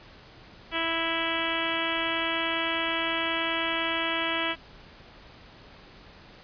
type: harmonic tone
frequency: 329.6 Hz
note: E4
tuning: in tune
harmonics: 1 / 2 / 3 / 4 / 5 / 6 / 7 / 8 / 9 / 10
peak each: -35 / -35 / -35 / -35 / -35 / -35 / -35 / -35 / -35 / -35 dBFS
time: 0.71-4.56 s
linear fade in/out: 50 ms
effects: pink hiss -50 dBFS RMS until 6.43 s + resampled to 11025 Hz